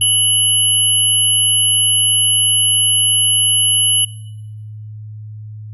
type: tone pair together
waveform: sine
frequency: 2963 / 11166 Hz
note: F#7 / F9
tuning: +2 / -1 cents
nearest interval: octave + major seventh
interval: 2297 cents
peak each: -13 dBFS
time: 0.01-4.05 s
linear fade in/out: 5 ms
effects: noise-tail reverb RT60 1.0 s tail -23 dB re dry + added 107 Hz sine -28 dBFS peak until 5.73 s